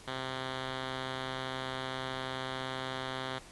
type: tone with low-pass filter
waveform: 5% pulse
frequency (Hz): 130.81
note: C3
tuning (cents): 0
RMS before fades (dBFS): -38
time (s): 0.07-3.39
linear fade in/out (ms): 10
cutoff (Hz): 3200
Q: 2.9
effects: pink hiss -53 dBFS RMS until 3.51 s + resampled to 24000 Hz